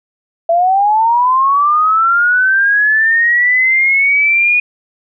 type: linear sweep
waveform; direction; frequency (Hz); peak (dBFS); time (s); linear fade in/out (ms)
sine; up; 662 to 2465; -8; 0.49-4.6; 5
effects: none